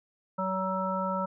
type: harmonic tone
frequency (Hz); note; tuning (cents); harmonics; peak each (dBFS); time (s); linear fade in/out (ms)
188.8; F#3; +35; 1 / 3 / 5 / 7; -33 / -33 / -33 / -33; 0.38-1.26; 10
effects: none